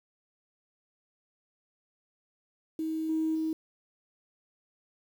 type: tone with level steps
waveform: sine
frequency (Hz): 317.8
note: D#4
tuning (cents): +37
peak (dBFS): -29 / -25 / -27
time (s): 2.79-3.53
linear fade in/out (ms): 2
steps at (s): 3.09 / 3.35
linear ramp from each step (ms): 5
effects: tanh soft clip ceiling -21 dBFS + 9-bit